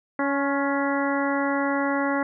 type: harmonic tone with a mistuned harmonic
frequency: 280 Hz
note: C#4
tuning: 18 cents sharp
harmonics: 1 / 2 / 3 / 4 / 5 / 6 / 7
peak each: -25 / -28 / -30 / -31 / -32 / -33 / -33 dBFS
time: 0.19-2.23 s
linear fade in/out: 2 ms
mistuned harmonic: 4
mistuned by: -32 cents
effects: none